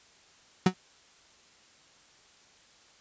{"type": "tone with exponential decay", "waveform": "35% pulse", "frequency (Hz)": 185, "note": "F#3", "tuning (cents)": 0, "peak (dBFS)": -14, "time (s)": [0.66, 0.74], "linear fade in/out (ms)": 5, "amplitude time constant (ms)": 16, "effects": ["white hiss -59 dBFS RMS until 3 s", "resampled to 16000 Hz"]}